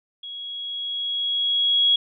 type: tone with level ramp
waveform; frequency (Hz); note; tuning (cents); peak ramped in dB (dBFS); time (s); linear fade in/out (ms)
sine; 3322; G#7; 0; -33 to -14; 0.23-1.96; 5
effects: none